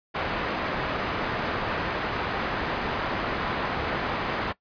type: low-pass noise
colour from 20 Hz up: white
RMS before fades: -29 dBFS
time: 0.14-4.53 s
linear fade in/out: 20 ms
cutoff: 1500 Hz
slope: 12 dB/octave
effects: noise-tail reverb RT60 0.1 s tail -19 dB re dry + resampled to 11025 Hz